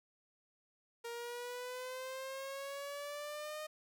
sawtooth exponential sweep, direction up, 466.2 to 617 Hz, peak -38 dBFS, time 1.04-3.67 s, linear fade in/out 10 ms, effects none

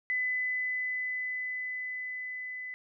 sine tone with level ramp, 2007 Hz, B6, 27 cents sharp, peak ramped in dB -27 to -37 dBFS, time 0.1-2.74 s, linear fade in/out 0 ms, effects none

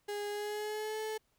35% pulse tone with pitch glide, 411.7 to 434.7 Hz, G#4 to A4, -15 to -21 cents, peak -34 dBFS, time 0.08-1.18 s, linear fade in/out 10 ms, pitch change +94 cents, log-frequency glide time 0.29-1 s, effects pink hiss -75 dBFS RMS until 1.38 s

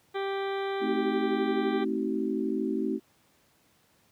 harmonic tone, 392 Hz, G4, in tune, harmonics 1 / 2 / 3 / 4 / 5 / 6 / 8 / 9 / 10, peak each -30 / -36 / -40 / -42 / -44 / -46 / -48 / -49 / -50 dBFS, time 0.14-1.85 s, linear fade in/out 20 ms
sine chord, A diminished seventh, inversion none, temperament just, 220 / 264 / 316.8 / 380.2 Hz, A3 / C4 / Eb4 / Gb4, 0 / +16 / +31 / +47 cents, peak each -32 dBFS, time 0.8-3 s, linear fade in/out 50 ms
effects pink hiss -65 dBFS RMS until 4.11 s + high-pass 100 Hz 12 dB/octave

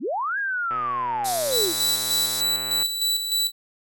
sine linear two-way sweep, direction up then down, 180 to 1661.2 to 302.3 Hz, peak -23 dBFS, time 0-1.74 s, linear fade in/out 50 ms, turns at 0.38 s
click train, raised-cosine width 0.5 ms, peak -21 dBFS, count 259, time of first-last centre 0.71-2.825 s, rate 122 Hz
white band-pass noise, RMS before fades -30 dBFS, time 1.24-2.42 s, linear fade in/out 20 ms, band 3400 to 13000 Hz, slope 96 dB/octave
sawtooth tone with tremolo, 3951 Hz, B7, in tune, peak -17 dBFS, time 1.5-3.52 s, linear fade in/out 50 ms, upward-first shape square, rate 3.3 Hz, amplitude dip 50%
effects none

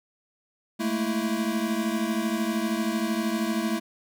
square tone cluster, 213.8 / 226.7 / 331.3 Hz, A3 / A#3 / E4, -49 / -48 / +9 cents, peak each -30 / -29 / -31 dBFS, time 0.79-3.8 s, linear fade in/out 20 ms, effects none

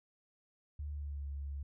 sine tone with pitch glide, 73.42 to 70.39 Hz, D2 to C#2, 0 to +27 cents, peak -38 dBFS, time 0.79-1.63 s, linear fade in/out 5 ms, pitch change -73 cents, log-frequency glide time 0.91-1.27 s, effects none

